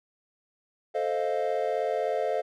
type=chord; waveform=triangle; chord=F dominant seventh; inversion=first; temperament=equal; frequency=440 / 523.3 / 622.3 / 698.5 Hz; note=A4 / C5 / Eb5 / F5; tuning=0 / 0 / 0 / 0 cents; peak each=-29 dBFS; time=0.94-2.42 s; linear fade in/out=20 ms; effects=none